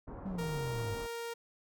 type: low-pass noise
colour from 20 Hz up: pink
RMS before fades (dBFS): -45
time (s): 0.07-1.07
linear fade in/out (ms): 10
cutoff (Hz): 1100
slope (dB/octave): 24
type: exponential sweep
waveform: triangle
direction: down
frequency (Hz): 198.3 to 99.8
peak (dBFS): -34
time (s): 0.25-0.95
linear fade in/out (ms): 10
type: tone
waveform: sawtooth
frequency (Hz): 466.2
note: A#4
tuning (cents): 0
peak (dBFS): -34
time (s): 0.38-1.34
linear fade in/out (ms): 10
effects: none